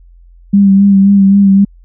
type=tone with vibrato; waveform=sine; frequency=197.5 Hz; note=G3; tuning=13 cents sharp; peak=-3 dBFS; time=0.53-1.65 s; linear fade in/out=10 ms; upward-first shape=sine; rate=3.8 Hz; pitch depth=30 cents each way; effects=added 43 Hz sine -37 dBFS peak until 1.84 s